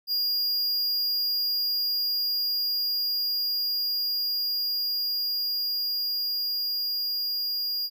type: tone with level ramp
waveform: square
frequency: 4835 Hz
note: D8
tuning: 50 cents sharp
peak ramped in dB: -24 to -27 dBFS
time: 0.07-7.9 s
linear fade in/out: 50 ms
effects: none